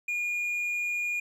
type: tone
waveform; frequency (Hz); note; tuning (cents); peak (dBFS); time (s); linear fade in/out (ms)
triangle; 2431; D#7; -41; -26; 0.08-1.2; 5
effects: none